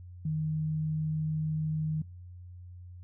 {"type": "tone", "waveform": "sine", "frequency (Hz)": 155.56, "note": "D#3", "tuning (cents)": 0, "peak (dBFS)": -28, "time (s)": [0.25, 2.02], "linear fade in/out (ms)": 5, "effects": ["noise-tail reverb RT60 0.5 s tail -26 dB re dry", "added 89 Hz sine -44 dBFS peak until 3.03 s"]}